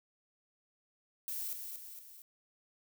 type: noise with echo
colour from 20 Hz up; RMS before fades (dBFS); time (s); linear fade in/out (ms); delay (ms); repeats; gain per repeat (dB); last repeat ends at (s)
violet; -39; 1.28-1.53; 0; 230; 3; -5; 2.22
effects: none